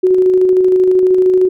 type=tone with tremolo; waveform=sine; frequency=370 Hz; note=F#4; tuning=in tune; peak=-6 dBFS; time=0.03-1.49 s; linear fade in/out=10 ms; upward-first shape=square; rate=13 Hz; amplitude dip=25%; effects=none